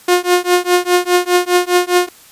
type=tone with tremolo; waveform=sawtooth; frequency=357 Hz; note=F4; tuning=38 cents sharp; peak=-3 dBFS; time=0.08-2.09 s; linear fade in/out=5 ms; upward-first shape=triangle; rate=4.9 Hz; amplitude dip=100%; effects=white hiss -43 dBFS RMS until 2.31 s + resampled to 32000 Hz